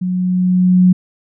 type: tone with level ramp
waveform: sine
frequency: 182.3 Hz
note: F#3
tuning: 25 cents flat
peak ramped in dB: -16 to -5 dBFS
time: 0.01-0.93 s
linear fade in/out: 10 ms
effects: none